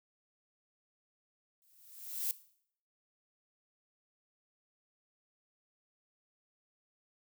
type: noise with exponential growth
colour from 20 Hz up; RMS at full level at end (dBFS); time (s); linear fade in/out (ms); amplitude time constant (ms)
violet; -32; 1.62-2.31; 0; 150
effects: noise-tail reverb RT60 0.6 s tail -17 dB re dry